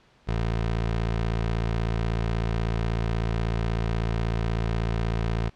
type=tone; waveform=20% pulse; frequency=56.3 Hz; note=A1; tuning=40 cents sharp; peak=-19 dBFS; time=0.27-5.5 s; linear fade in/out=20 ms; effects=pink hiss -59 dBFS RMS until 5.55 s + low-pass 4000 Hz 12 dB/octave